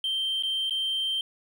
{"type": "tone with dropouts", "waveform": "triangle", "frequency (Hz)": 3136, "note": "G7", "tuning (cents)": 0, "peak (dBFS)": -23, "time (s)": [0.04, 1.21], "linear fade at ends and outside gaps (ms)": 2, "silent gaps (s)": [[0.425, 0.434], [0.697, 0.707]], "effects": ["tanh soft clip ceiling -20 dBFS"]}